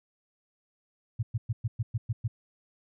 sine tone bursts, 114 Hz, A#2, 38 cents flat, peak -25 dBFS, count 8, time 1.19-2.28 s, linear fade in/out 10 ms, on 40 ms, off 110 ms, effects none

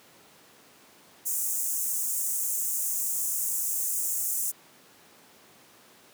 pink high-pass noise, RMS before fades -29 dBFS, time 1.25-4.52 s, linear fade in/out 20 ms, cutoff 6700 Hz, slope 48 dB/octave, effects pink hiss -55 dBFS RMS until 6.13 s + high-pass 200 Hz 12 dB/octave

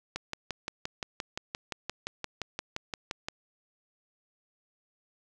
click train, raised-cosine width 0.2 ms, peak -16 dBFS, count 19, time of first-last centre 0.16-3.285 s, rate 5.76 Hz, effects none

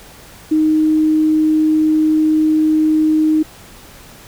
sine tone, 311.1 Hz, D#4, in tune, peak -10 dBFS, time 0.51-3.43 s, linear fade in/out 10 ms, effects pink hiss -40 dBFS RMS until 4.27 s

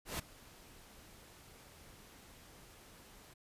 pink noise with ADSR envelope, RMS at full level -37 dBFS, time 0.05-3.34 s, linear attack 140 ms, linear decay 11 ms, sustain -21 dB, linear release 11 ms, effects resampled to 32000 Hz

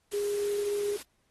sine tone in noise, 408.9 Hz, G#4, 27 cents flat, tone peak -27 dBFS, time 0.13-0.97 s, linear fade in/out 10 ms, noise white, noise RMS -43 dBFS, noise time 0.11-1.03 s, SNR +13 dB, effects pink hiss -73 dBFS RMS until 1.3 s + AAC 32 kbps

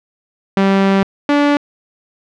sawtooth tone pair in turn, 194.9 / 289.3 Hz, G3 / D4, -10 / -26 cents, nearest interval perfect fifth, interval 684 cents, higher second, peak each -6 dBFS, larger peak neither, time 0.57-1.03 / 1.29-1.57 s, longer first, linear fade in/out 2 ms, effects low-pass 3000 Hz 12 dB/octave

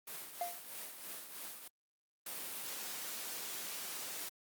white noise with tremolo, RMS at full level -44 dBFS, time 0.07-1.68 s, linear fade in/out 5 ms, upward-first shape triangle, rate 3.1 Hz, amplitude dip 60%
triangle tone with exponential decay, 698.5 Hz, F5, in tune, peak -30 dBFS, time 0.41-0.63 s, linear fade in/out 2 ms, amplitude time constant 47 ms
white noise, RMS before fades -43 dBFS, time 2.26-4.29 s, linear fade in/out 5 ms
effects high-pass 200 Hz 12 dB/octave + Opus 32 kbps

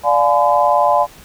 sine chord, D diminished seventh, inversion none, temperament just, 587.3 / 704.8 / 845.8 / 1014.9 Hz, D5 / F5 / Ab5 / Cb6, 0 / +16 / +31 / +47 cents, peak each -16 dBFS, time 0.03-1.07 s, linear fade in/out 50 ms, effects pink hiss -42 dBFS RMS until 1.24 s

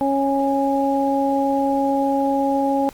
harmonic tone, 275.4 Hz, C#4, 11 cents flat, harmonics 1 / 2 / 3, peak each -20 / -22 / -21 dBFS, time 0.01-2.89 s, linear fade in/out 0 ms, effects pink hiss -46 dBFS RMS until 2.93 s + Opus 24 kbps

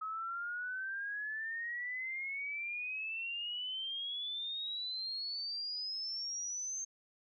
sine exponential sweep, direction up, 1273 to 6370 Hz, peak -37 dBFS, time 0.01-6.85 s, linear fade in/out 10 ms, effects none

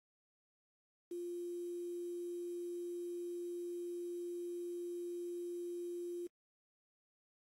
sine tone with quantisation, 349.2 Hz, F4, in tune, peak -40 dBFS, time 1.11-6.27 s, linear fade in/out 5 ms, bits 10, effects AAC 48 kbps

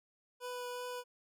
25% pulse tone with vibrato, 493.9 Hz, B4, in tune, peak -36 dBFS, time 0.4-1.04 s, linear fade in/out 50 ms, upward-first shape triangle, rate 2.7 Hz, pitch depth 10 cents each way, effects none

